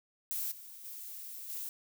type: noise with level steps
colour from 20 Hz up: violet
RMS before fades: -36 / -50 / -45 / -40 dBFS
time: 0.31-1.69 s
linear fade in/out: 0 ms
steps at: 0.51 / 0.84 / 1.49 s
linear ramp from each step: 10 ms
effects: none